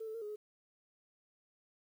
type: tone with pitch steps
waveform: sine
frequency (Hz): 444.3 / 437.3 / 458.2 / 418 / 422.9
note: A4 / A4 / A#4 / G#4 / G#4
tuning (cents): +17 / -11 / -30 / +11 / +31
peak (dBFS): -39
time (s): 0-0.36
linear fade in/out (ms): 10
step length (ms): 72
effects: tanh soft clip ceiling -35 dBFS + 11-bit